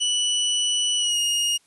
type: tone with pitch glide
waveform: sawtooth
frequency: 2960 to 2861 Hz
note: F#7 to F7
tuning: 0 to +41 cents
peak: -17 dBFS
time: 0-1.58 s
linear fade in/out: 20 ms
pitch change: -59 cents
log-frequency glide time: 0.97-1.19 s
effects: white hiss -61 dBFS RMS until 1.66 s + resampled to 24000 Hz